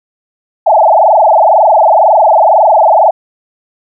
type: tone with frequency modulation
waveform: sine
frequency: 754 Hz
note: F#5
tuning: 32 cents sharp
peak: -3 dBFS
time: 0.66-3.11 s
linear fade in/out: 10 ms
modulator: 22 Hz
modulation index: 6
effects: none